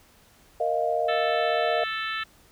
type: chord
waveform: sine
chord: Bb suspended fourth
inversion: none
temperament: equal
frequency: 466.2 / 622.3 / 698.5 Hz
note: Bb4 / Eb5 / F5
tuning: 0 / 0 / 0 cents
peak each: -29 / -26 / -26 dBFS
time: 0.6-1.84 s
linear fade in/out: 5 ms
type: harmonic tone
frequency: 440 Hz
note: A4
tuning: in tune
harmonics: 3 / 4 / 5 / 6 / 7 / 8 / 9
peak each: -32 / -32 / -40 / -36 / -38 / -40 / -40 dBFS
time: 1.08-2.24 s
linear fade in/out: 10 ms
effects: pink hiss -57 dBFS RMS until 2.51 s